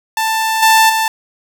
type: tone with level steps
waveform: sawtooth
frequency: 886 Hz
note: A5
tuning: 12 cents sharp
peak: -10 / -3 / -9 dBFS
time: 0.17-1.08 s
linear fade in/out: 2 ms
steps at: 0.62 / 0.89 s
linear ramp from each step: 10 ms
effects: none